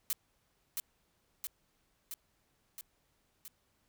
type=noise with echo; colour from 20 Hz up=blue; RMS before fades=-33 dBFS; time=0.1-0.13 s; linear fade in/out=0 ms; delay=670 ms; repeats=5; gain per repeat=-3 dB; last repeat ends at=3.48 s; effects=pink hiss -75 dBFS RMS until 3.88 s